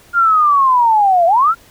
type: linear two-way sweep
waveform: sine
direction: down then up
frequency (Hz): 1416 to 661 to 1416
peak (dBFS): -8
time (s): 0.13-1.55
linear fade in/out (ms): 50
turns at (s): 1.26
effects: pink hiss -46 dBFS RMS until 1.7 s